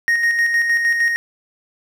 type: tone with tremolo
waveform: triangle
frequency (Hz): 1864.7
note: A#6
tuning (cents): 0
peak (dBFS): -11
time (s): 0.08-1.16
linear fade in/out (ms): 0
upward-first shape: square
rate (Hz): 6.5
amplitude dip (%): 40
effects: none